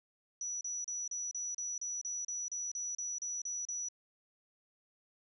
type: tone bursts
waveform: sine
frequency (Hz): 5890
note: F#8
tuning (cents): -9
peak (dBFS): -36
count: 15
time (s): 0.41-3.886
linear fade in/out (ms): 2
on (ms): 200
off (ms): 34
effects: none